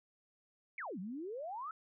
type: exponential two-way sweep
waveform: sine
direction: down then up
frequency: 2374 to 173.7 to 1344 Hz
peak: -40 dBFS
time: 0.78-1.71 s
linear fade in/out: 2 ms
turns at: 0.99 s
effects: none